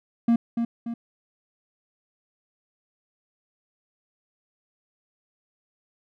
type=tone with echo; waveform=triangle; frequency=233.1 Hz; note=A#3; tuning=in tune; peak=-14 dBFS; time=0.28-0.36 s; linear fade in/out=5 ms; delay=290 ms; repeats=2; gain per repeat=-6 dB; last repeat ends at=0.94 s; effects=none